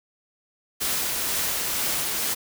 white noise with tremolo, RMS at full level -25 dBFS, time 0.8-2.35 s, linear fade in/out 20 ms, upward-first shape triangle, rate 2.1 Hz, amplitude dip 25%, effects none

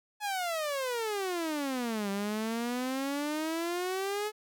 sawtooth exponential two-way sweep, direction down then up, 853 to 196 to 430.3 Hz, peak -27 dBFS, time 0.2-4.32 s, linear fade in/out 50 ms, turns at 2.1 s, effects none

